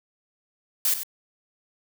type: noise with echo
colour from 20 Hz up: blue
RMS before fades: -22 dBFS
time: 0.85-0.94 s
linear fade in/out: 2 ms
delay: 93 ms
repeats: 1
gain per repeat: -10 dB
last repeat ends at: 1.033 s
effects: none